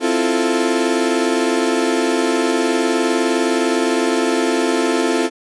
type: chord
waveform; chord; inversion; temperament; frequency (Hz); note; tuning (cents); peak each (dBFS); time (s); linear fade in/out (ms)
35% pulse; F major seventh; second; equal; 261.6 / 329.6 / 349.2 / 440; C4 / E4 / F4 / A4; 0 / 0 / 0 / 0; -19; 0-5.3; 50
effects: resampled to 24000 Hz